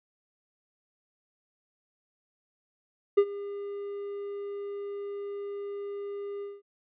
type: tone with ADSR envelope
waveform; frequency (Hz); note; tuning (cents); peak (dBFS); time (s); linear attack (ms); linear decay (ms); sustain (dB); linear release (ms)
triangle; 403.8; G#4; -49; -13; 3.17-6.62; 12; 63; -19; 200
effects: resampled to 8000 Hz